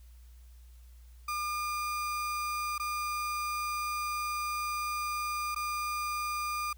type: tone with dropouts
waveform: 35% pulse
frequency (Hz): 1207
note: D6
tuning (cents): +47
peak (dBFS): -30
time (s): 1.28-6.73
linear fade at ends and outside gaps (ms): 5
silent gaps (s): 2.781-2.797 / 5.548-5.56
effects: added 60 Hz sine -50 dBFS peak until 6.77 s + white hiss -67 dBFS RMS until 6.77 s